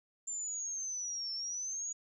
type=linear two-way sweep; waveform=sine; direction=down then up; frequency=7280 to 5350 to 6800 Hz; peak=-36 dBFS; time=0.27-1.93 s; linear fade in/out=10 ms; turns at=1.33 s; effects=none